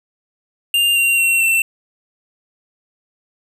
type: tone with pitch steps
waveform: square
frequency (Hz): 2800 / 2763 / 2727 / 2691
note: F7 / F7 / F7 / E7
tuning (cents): +4 / -19 / -42 / +35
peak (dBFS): -13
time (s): 0.74-1.62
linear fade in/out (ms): 2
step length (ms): 220
effects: none